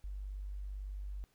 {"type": "tone", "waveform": "sine", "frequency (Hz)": 49.06, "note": "G1", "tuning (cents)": 2, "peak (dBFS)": -39, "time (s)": [0.04, 1.24], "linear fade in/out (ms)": 0, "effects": ["pink hiss -73 dBFS RMS until 1.34 s"]}